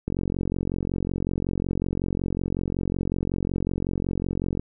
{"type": "click train", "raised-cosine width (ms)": 3, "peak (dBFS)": -13, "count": 206, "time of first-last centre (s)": [0.08, 4.595], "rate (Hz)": 45.4, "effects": []}